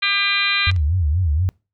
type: harmonic tone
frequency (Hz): 400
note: G4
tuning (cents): +35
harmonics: 3 / 4 / 5 / 6 / 7 / 8 / 9 / 10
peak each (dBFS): -27 / -26 / -25 / -20 / -30 / -26 / -28 / -23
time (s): 0.02-0.71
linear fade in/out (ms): 10
type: tone with vibrato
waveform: sine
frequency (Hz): 82.41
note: E2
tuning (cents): 0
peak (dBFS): -15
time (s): 0.67-1.49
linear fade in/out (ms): 0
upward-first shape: sine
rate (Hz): 4.2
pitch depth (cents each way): 230
type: clicks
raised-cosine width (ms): 0.2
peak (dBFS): -17 / -24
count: 2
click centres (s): 0.714 / 0.763
effects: noise-tail reverb RT60 0.3 s tail -26 dB re dry